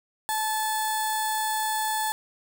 15% pulse tone with notch filter, 868 Hz, A5, 24 cents flat, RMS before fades -27 dBFS, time 0.29-2.12 s, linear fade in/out 0 ms, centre 2500 Hz, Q 0.61, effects none

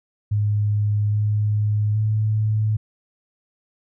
sine tone with pitch steps, 104.3 / 105.3 / 107.8 Hz, G#2 / G#2 / A2, +8 / +24 / -35 cents, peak -17 dBFS, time 0.31-2.77 s, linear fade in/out 10 ms, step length 820 ms, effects none

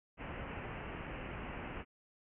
pink low-pass noise, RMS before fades -44 dBFS, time 0.17-1.85 s, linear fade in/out 50 ms, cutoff 2900 Hz, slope 96 dB/octave, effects none

